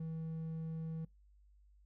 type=tone with hard clipping; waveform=sine; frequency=161.2 Hz; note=E3; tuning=38 cents flat; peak=-40 dBFS; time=0-1.05 s; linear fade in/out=5 ms; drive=3 dB; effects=noise-tail reverb RT60 0.2 s tail -25 dB re dry + added 50 Hz sine -62 dBFS peak until 1.85 s